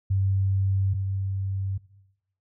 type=tone pair in turn; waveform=sine; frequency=96.8 / 96.8 Hz; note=G2 / G2; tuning=-21 / -21 cents; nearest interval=unison; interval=0 cents; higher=neither; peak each=-20 / -25 dBFS; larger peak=first; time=0.1-0.94 / 0.94-1.78 s; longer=neither; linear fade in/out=10 ms; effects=noise-tail reverb RT60 0.9 s tail -20 dB re dry